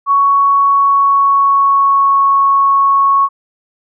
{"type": "tone with pitch glide", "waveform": "sine", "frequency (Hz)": [1115, 1104.7], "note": ["C#6", "C#6"], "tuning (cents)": [10, -6], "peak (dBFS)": -7, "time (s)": [0.06, 3.29], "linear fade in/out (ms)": 50, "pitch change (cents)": -16, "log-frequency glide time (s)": [0.69, 2.23], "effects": []}